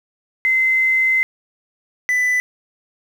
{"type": "tone pair in turn", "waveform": ["sine", "triangle"], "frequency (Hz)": [2061, 1994.2], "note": ["C7", "B6"], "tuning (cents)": [-27, 16], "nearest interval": "minor second", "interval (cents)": 57, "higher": "first", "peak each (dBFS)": -13, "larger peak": "neither", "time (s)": [[0.45, 1.23], [2.09, 2.4]], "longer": "first", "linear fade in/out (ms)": 0, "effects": ["7-bit"]}